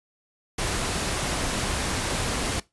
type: noise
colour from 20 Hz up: pink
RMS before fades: -27 dBFS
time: 0.58-2.6 s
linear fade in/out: 5 ms
effects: noise-tail reverb RT60 0.2 s tail -20 dB re dry + resampled to 24000 Hz